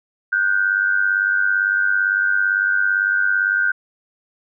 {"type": "tone pair together", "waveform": "sine", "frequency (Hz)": [1447, 1544.8], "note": ["F#6", "G6"], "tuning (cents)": [-39, -26], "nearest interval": "minor second", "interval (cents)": 113, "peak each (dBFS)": -18, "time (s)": [0.32, 3.72], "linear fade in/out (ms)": 10, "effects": []}